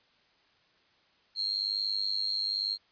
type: tone with amplitude modulation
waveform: sine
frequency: 4235 Hz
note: C8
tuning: 20 cents sharp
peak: -24 dBFS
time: 1.35-2.78 s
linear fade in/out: 50 ms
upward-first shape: sine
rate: 101 Hz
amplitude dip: 100%
effects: white hiss -66 dBFS RMS until 2.91 s + resampled to 11025 Hz